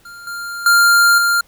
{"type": "tone with level steps", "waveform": "square", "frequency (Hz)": 1396.9, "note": "F6", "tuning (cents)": 0, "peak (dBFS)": [-34, -25, -9, -13], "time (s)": [0.05, 1.41], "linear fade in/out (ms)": 5, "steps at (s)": [0.27, 0.66, 1.18], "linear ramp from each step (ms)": 2, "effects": ["pink hiss -53 dBFS RMS until 1.47 s"]}